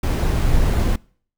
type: noise with sample-and-hold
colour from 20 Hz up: brown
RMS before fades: -17 dBFS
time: 0.03-0.96 s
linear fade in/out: 5 ms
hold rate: 11025 Hz
effects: noise-tail reverb RT60 0.5 s tail -24 dB re dry